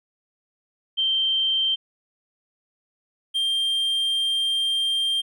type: tone pair in turn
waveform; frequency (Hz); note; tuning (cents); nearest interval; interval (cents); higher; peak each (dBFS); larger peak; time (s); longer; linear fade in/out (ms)
sine / triangle; 3136 / 3180; G7 / G7; 0 / +24; unison; 24; second; -19; neither; 0.97-1.76 / 3.34-5.22; second; 20
effects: none